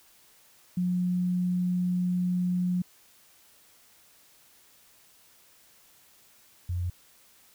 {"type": "tone pair in turn", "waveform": "sine", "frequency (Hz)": [179.7, 88.61], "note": ["F3", "F2"], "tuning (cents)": [50, 26], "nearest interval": "octave", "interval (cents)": 1224, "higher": "first", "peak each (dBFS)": [-24, -27], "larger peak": "first", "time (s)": [[0.77, 2.82], [6.69, 6.9]], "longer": "first", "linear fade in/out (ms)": 5, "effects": ["white hiss -59 dBFS RMS until 7.54 s"]}